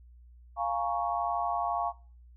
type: chord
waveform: sine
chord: Bb minor seventh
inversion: second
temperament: equal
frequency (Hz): 698.5 / 830.6 / 932.3 / 1108.7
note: F5 / Ab5 / Bb5 / Db6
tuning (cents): 0 / 0 / 0 / 0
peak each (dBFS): -31 / -34 / -36 / -33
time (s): 0.56-1.93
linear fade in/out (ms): 50
effects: noise-tail reverb RT60 0.4 s tail -21 dB re dry + added 60 Hz sine -51 dBFS peak until 2.36 s